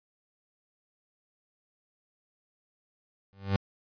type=tone with exponential growth; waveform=30% pulse; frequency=98 Hz; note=G2; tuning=in tune; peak=-18 dBFS; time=3.33-3.56 s; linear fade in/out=0 ms; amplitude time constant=49 ms; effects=resampled to 11025 Hz